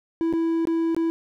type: tone with dropouts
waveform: triangle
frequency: 329.6 Hz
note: E4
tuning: in tune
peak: -18 dBFS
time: 0.21-1.1 s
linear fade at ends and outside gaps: 0 ms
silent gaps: 0.327-0.336 / 0.653-0.672 / 0.947-0.965 s
effects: none